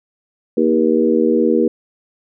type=harmonic tone with a mistuned harmonic; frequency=79.5 Hz; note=D#2; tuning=38 cents sharp; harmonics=3 / 4 / 5 / 6; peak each=-17 / -17 / -17 / -17 dBFS; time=0.57-1.68 s; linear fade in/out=5 ms; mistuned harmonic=3; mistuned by=-23 cents; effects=none